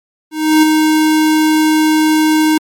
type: tone with ADSR envelope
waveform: square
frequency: 311.1 Hz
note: D#4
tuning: in tune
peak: -5 dBFS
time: 0.31-2.58 s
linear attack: 320 ms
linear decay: 6 ms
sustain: -4 dB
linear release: 6 ms
effects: MP3 64 kbps